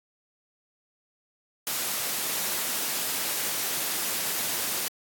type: high-pass noise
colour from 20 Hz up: white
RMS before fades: -29 dBFS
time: 1.67-4.88 s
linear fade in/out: 0 ms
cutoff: 150 Hz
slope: 12 dB/octave
effects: AAC 64 kbps